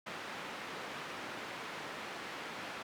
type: band-pass noise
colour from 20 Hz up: white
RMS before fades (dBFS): -44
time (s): 0.06-2.83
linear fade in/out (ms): 10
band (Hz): 160 to 2100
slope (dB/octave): 12
effects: none